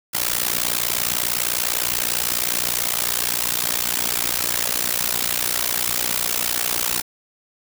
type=noise with amplitude modulation; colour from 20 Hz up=white; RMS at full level=-18 dBFS; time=0.13-7.02 s; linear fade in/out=20 ms; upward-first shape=sine; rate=59.9 Hz; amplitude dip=100%; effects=none